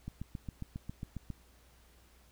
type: click train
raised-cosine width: 5 ms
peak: -27 dBFS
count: 10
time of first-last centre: 0.08-1.303 s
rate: 7.36 Hz
effects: added 60 Hz sine -62 dBFS peak until 2.31 s + pink hiss -65 dBFS RMS until 2.31 s